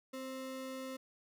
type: ring-modulated tone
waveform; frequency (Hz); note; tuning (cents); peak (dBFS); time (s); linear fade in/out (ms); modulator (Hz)
square; 394.1; G4; +9; -39; 0.13-0.97; 10; 133
effects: none